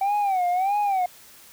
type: tone with vibrato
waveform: sine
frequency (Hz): 766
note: G5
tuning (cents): -40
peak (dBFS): -17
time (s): 0.01-1.06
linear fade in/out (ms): 5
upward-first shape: sine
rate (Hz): 1.6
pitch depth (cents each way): 140
effects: tanh soft clip ceiling -19 dBFS + white hiss -49 dBFS RMS until 1.52 s